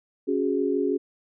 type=chord; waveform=sine; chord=C# suspended fourth; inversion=none; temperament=just; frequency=277.2 / 369.6 / 415.8 Hz; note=C#4 / F#4 / G#4; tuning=0 / -2 / +2 cents; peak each=-26 dBFS; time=0.27-0.98 s; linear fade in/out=20 ms; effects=none